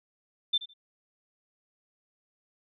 sine tone with echo, 3556 Hz, A7, 18 cents sharp, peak -22 dBFS, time 0.53-0.58 s, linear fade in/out 10 ms, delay 79 ms, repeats 2, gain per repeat -15 dB, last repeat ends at 0.738 s, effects none

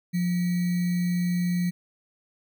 sine tone with sample-and-hold, 176.8 Hz, F3, 22 cents sharp, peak -22 dBFS, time 0.13-1.71 s, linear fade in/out 20 ms, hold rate 2100 Hz, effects none

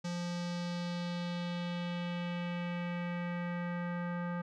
square tone with low-pass filter sweep, 174.61 Hz, F3, in tune, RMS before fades -37 dBFS, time 0.04-4.42 s, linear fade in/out 10 ms, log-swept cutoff 5900 to 1500 Hz, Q 2.1, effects none

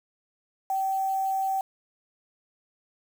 sine tone with quantisation, 771 Hz, G5, 29 cents flat, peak -24 dBFS, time 0.7-1.61 s, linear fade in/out 2 ms, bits 7, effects none

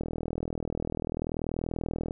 click train, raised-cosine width 2 ms, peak -18 dBFS, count 86, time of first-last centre 0.01-2.109 s, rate 40.5 Hz, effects none

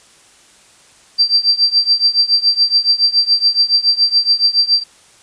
sine tone with tremolo, 4699 Hz, D8, in tune, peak -6 dBFS, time 1.18-4.84 s, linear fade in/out 20 ms, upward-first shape triangle, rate 7.1 Hz, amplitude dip 95%, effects white hiss -47 dBFS RMS until 5.22 s + resampled to 22050 Hz

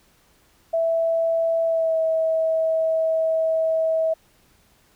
sine tone with pitch glide, 659.3 to 645 Hz, E5 to E5, 0 to -38 cents, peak -18 dBFS, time 0.73-4.14 s, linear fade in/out 10 ms, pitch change -38 cents, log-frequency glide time 1.65-1.98 s, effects pink hiss -59 dBFS RMS until 4.95 s

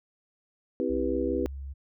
sine chord, C major seventh, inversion none, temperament just, 261.6 / 327 / 392.4 / 490.5 Hz, C4 / E4 / G4 / B4, 0 / -14 / +2 / -12 cents, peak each -31 dBFS, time 0.8-1.46 s, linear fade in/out 0 ms
sine tone with pitch glide, 63.5 to 68.45 Hz, B1 to C#2, +49 to -21 cents, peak -35 dBFS, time 0.89-1.74 s, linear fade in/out 20 ms, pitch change +130 cents, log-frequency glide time 1.06-1.38 s
effects none

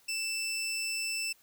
20% pulse tone, 2655 Hz, E7, 12 cents sharp, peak -27 dBFS, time 0.08-1.33 s, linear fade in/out 10 ms, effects white hiss -64 dBFS RMS until 1.42 s

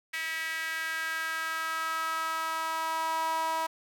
sawtooth tone with high-pass filter sweep, 322.8 Hz, E4, 36 cents flat, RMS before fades -32 dBFS, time 0.13-3.67 s, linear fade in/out 10 ms, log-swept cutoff 2000 to 880 Hz, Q 4.4, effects none

